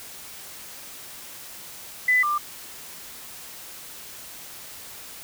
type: tone pair in turn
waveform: sine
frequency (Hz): 2000 / 1189.2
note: B6 / D6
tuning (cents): +21 / +21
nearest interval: major sixth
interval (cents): 900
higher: first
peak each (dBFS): -16 / -21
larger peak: first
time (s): 2.08-2.23 / 2.23-2.38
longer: neither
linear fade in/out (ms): 5
effects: white hiss -41 dBFS RMS until 5.23 s